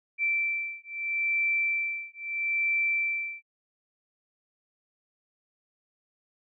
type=beating tone pair; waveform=sine; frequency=2338 / 2338.77 Hz; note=D7 / D7; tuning=-8 / -8 cents; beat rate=0.77 Hz; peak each=-29 dBFS; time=0.18-3.43 s; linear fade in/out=50 ms; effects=none